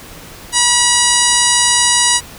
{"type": "harmonic tone with a mistuned harmonic", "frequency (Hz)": 967, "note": "B5", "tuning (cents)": -37, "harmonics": [1, 2, 3, 4, 5, 6, 7, 8, 9, 10], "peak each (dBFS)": [-19, -19, -19, -19, -19, -19, -19, -19, -19, -19], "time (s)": [0.52, 2.21], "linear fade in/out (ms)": 50, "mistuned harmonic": 8, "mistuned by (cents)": 45, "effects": ["pink hiss -35 dBFS RMS until 2.38 s"]}